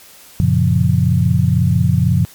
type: chord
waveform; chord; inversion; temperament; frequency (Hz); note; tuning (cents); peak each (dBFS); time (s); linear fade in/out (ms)
sine; Gb major seventh; none; equal; 92.5 / 116.54 / 138.59 / 174.61; Gb2 / Bb2 / Db3 / F3; 0 / 0 / 0 / 0; -16; 0.4-2.25; 0
effects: white hiss -42 dBFS RMS until 2.34 s + MP3 96 kbps